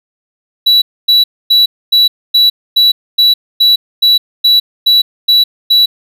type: tone bursts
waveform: triangle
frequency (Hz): 3932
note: B7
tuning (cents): -8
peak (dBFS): -3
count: 13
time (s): 0.66-5.86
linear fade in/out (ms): 10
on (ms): 160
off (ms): 260
effects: none